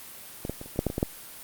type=clicks; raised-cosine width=2 ms; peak=-19 / -16 / -24 / -29 / -28 / -10 / -11 / -18 / -14 / -9 dBFS; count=10; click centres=0.451 / 0.496 / 0.614 / 0.66 / 0.76 / 0.791 / 0.867 / 0.901 / 0.981 / 1.029 s; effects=white hiss -44 dBFS RMS until 1.43 s + Opus 32 kbps